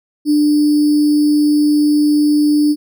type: tone with sample-and-hold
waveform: sine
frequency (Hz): 297.1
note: D4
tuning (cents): +20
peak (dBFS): -9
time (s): 0.25-2.76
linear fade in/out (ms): 50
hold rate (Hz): 4900
effects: none